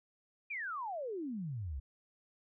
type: exponential sweep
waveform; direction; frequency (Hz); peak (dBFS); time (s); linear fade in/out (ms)
sine; down; 2489 to 61.2; -37; 0.5-1.8; 10
effects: none